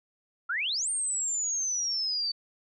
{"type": "exponential two-way sweep", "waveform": "sine", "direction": "up then down", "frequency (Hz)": [1318.5, 8870, 4541], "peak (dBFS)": -27, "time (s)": [0.49, 2.32], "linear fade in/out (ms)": 10, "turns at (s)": 0.89, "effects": []}